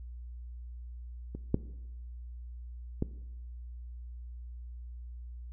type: clicks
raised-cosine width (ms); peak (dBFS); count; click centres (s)
3; -26 / -12 / -16; 3; 1.35 / 1.544 / 3.024
effects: noise-tail reverb RT60 0.9 s tail -18 dB re dry + added 60 Hz sine -41 dBFS peak until 5.52 s